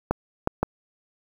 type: clicks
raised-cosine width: 1 ms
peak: -7 dBFS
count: 3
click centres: 0.11 / 0.474 / 0.63 s
effects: 7-bit